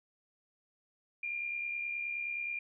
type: tone with amplitude modulation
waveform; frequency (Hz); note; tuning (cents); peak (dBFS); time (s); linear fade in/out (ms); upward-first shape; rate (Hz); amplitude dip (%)
sine; 2400; D7; +37; -32; 1.23-2.59; 5; sine; 69.5; 50
effects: none